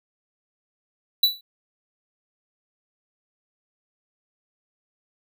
square tone with exponential decay, 3951 Hz, B7, in tune, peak -12 dBFS, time 1.23-1.41 s, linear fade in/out 5 ms, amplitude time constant 38 ms, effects none

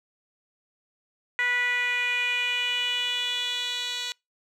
10% pulse tone with band-pass filter sweep, 489.9 Hz, B4, 14 cents flat, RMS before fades -27 dBFS, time 1.39-4.12 s, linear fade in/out 0 ms, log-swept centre 1900 to 4300 Hz, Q 4.3, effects noise-tail reverb RT60 0.2 s tail -25 dB re dry

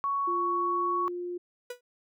sine tone, 1115 Hz, C#6, 10 cents sharp, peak -26 dBFS, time 0.04-1.08 s, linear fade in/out 0 ms
sine tone with pitch glide, 349.2 to 353.5 Hz, F4 to F4, 0 to +21 cents, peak -32 dBFS, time 0.27-1.38 s, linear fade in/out 10 ms, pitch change +21 cents, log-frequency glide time 0.53-1.19 s
45% pulse tone with exponential decay, 490.7 Hz, B4, 11 cents flat, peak -32 dBFS, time 1.7-1.81 s, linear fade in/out 5 ms, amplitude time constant 23 ms
effects none

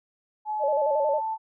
sine tone with pitch glide, 854 to 882.6 Hz, G#5 to A5, +48 to +5 cents, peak -26 dBFS, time 0.45-1.38 s, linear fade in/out 50 ms, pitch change +57 cents, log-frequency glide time 0.57-1.14 s
sine tone with vibrato, 585 Hz, D5, 7 cents flat, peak -22 dBFS, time 0.59-1.21 s, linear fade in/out 50 ms, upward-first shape square, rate 11 Hz, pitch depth 78 cents each way
effects none

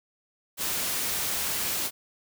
white noise, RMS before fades -29 dBFS, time 0.57-1.91 s, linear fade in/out 50 ms, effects none

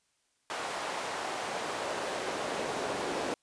brown noise with high-pass filter sweep, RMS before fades -35 dBFS, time 0.5-3.34 s, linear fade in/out 0 ms, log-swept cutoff 810 to 420 Hz, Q 1.1, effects white hiss -74 dBFS RMS until 3.42 s + resampled to 22050 Hz

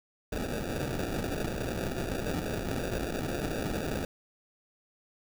blue noise with sample-and-hold, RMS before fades -33 dBFS, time 0.32-4.05 s, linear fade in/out 5 ms, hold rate 1050 Hz, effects none

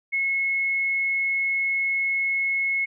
sine tone, 2180 Hz, C#7, 29 cents flat, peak -21 dBFS, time 0.12-2.86 s, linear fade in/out 20 ms, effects none

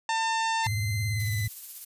harmonic tone, 899 Hz, A5, 37 cents sharp, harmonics 1 / 2 / 3 / 4 / 5 / 6 / 7 / 8 / 9, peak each -26 / -32 / -36 / -38 / -40 / -42 / -43 / -44 / -45 dBFS, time 0.09-0.67 s, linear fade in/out 2 ms
sawtooth tone with pitch glide, 2071 to 2009 Hz, C7 to B6, -18 to +29 cents, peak -30 dBFS, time 0.63-1.48 s, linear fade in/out 20 ms, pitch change -53 cents, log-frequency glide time 1.08-1.32 s
sine tone with vibrato, 106.3 Hz, G#2, 41 cents sharp, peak -26 dBFS, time 0.66-1.48 s, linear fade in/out 5 ms, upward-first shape square, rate 18 Hz, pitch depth 130 cents each way
violet noise with tremolo, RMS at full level -37 dBFS, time 1.19-1.85 s, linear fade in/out 10 ms, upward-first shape sine, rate 16 Hz, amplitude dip 35%
effects resampled to 32000 Hz

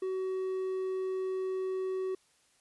triangle tone, 376.4 Hz, F#4, 30 cents sharp, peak -29 dBFS, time 0.02-2.15 s, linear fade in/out 5 ms, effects white hiss -68 dBFS RMS until 2.6 s + resampled to 24000 Hz

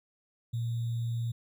sine tone with sample-and-hold, 116.54 Hz, A#2, in tune, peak -29 dBFS, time 0.53-1.32 s, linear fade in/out 10 ms, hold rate 3675 Hz, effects none

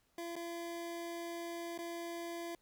25% pulse tone with dropouts, 340 Hz, F4, 46 cents flat, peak -37 dBFS, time 0.18-2.55 s, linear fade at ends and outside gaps 2 ms, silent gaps 0.356-0.363 / 1.778-1.788 s, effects pink hiss -75 dBFS RMS until 2.61 s

